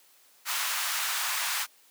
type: high-pass noise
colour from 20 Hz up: pink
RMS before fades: -30 dBFS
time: 0.45-1.67 s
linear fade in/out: 50 ms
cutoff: 1000 Hz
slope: 24 dB/octave
effects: white hiss -60 dBFS RMS until 1.9 s + high-pass 300 Hz 12 dB/octave